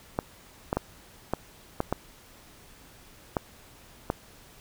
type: clicks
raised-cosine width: 1 ms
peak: -11 dBFS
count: 8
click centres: 0.189 / 0.729 / 0.77 / 1.336 / 1.804 / 1.926 / 3.368 / 4.101 s
effects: pink hiss -53 dBFS RMS until 4.6 s